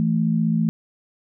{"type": "tone pair together", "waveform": "sine", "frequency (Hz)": [165.34, 220.7], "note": ["E3", "A3"], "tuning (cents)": [6, 5], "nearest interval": "perfect fourth", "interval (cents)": 499, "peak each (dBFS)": -20, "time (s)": [0, 0.69], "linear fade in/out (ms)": 0, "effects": []}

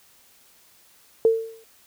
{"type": "tone with exponential decay", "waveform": "sine", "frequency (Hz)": 450.5, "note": "A4", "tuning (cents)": 41, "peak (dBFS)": -11, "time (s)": [1.25, 1.64], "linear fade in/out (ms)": 1, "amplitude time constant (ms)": 83, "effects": ["white hiss -56 dBFS RMS until 1.86 s"]}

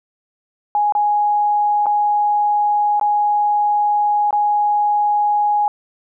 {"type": "tone with dropouts", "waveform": "sine", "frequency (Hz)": 831, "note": "G#5", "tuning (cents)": 1, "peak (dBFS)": -13, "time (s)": [0.75, 5.68], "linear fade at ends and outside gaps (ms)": 1, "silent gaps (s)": [[0.923, 0.951], [1.859, 1.866], [2.997, 3.012], [4.308, 4.328]], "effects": []}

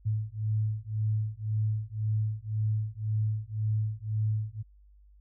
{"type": "beating tone pair", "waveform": "sine", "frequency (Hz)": [107, 108.9], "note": ["A2", "A2"], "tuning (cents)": [-48, -17], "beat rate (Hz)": 1.9, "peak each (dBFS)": -30, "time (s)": [0.05, 4.63], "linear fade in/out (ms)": 20, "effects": ["added 50 Hz sine -54 dBFS peak until 5.2 s"]}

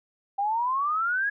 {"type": "exponential sweep", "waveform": "sine", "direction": "up", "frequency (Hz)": [784, 1690], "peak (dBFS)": -23, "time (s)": [0.38, 1.3], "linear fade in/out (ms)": 10, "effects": []}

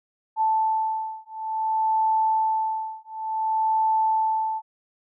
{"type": "beating tone pair", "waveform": "sine", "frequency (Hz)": [879, 879.56], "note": ["A5", "A5"], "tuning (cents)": [-2, -1], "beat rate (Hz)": 0.56, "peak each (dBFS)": -24, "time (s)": [0.36, 4.62], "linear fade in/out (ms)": 50, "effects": []}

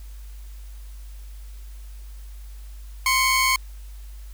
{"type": "tone pair together", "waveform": "sawtooth", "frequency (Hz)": [1047.3, 2217], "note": ["C6", "C#7"], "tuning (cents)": [1, 0], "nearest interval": "octave + minor second", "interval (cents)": 1299, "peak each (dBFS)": -17, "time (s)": [3.06, 3.56], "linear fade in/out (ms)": 2, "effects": ["added 50 Hz sine -36 dBFS peak until 4.33 s", "white hiss -54 dBFS RMS until 4.33 s"]}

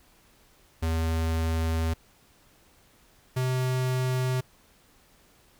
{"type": "tone pair in turn", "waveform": "square", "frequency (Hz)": [81.3, 128.3], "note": ["E2", "C3"], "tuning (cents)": [-23, -34], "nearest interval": "minor sixth", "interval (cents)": 789, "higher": "second", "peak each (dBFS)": -25, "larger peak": "neither", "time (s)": [[0.82, 1.94], [3.36, 4.41]], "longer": "first", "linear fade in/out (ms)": 10, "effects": ["pink hiss -60 dBFS RMS until 5.59 s"]}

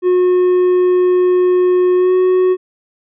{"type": "tone with pitch glide", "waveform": "triangle", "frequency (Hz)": [362.5, 368.6], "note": ["F#4", "F#4"], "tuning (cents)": [-35, -7], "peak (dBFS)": -7, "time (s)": [0.02, 2.57], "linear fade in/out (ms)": 50, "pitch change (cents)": 28, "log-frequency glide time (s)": [1.96, 2.13], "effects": ["resampled to 8000 Hz"]}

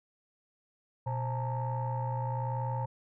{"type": "tone cluster", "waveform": "sine", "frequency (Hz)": [121, 530, 858, 919], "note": ["B2", "C5", "A5", "A#5"], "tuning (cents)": [-35, 22, -44, -25], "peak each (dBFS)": [-31, -40, -40, -36], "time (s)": [1.06, 2.86], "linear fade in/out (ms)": 10, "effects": ["tanh soft clip ceiling -24 dBFS"]}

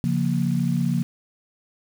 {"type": "chord", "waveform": "sine", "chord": "Bb minor", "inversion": "first", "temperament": "just", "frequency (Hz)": [139.85, 174.81, 233.1], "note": ["Db3", "F3", "Bb3"], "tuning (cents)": [16, 2, 0], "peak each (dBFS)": [-24, -23, -25], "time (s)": [0.04, 1.03], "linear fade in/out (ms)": 0, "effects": ["7-bit"]}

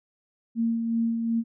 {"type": "tone with tremolo", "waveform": "sine", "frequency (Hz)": 229.5, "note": "A#3", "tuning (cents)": -27, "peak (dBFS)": -21, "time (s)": [0.55, 1.44], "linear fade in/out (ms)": 50, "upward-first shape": "sine", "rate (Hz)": 2.7, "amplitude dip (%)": 40, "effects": []}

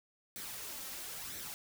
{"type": "noise with flanger", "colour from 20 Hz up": "white", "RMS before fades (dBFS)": -44, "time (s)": [0.36, 1.54], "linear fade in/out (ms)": 0, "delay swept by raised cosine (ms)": [0.5, 3.8], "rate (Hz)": 1, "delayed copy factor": 0.5, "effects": []}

